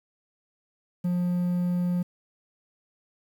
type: tone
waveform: triangle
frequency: 177.4 Hz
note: F3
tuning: 27 cents sharp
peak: -21 dBFS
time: 1.04-2.03 s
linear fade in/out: 10 ms
effects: 9-bit